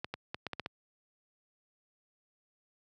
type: clicks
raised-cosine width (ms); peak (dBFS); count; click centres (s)
0.3; -20; 7; 0.045 / 0.14 / 0.345 / 0.467 / 0.533 / 0.597 / 0.661
effects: high-pass 80 Hz 12 dB/octave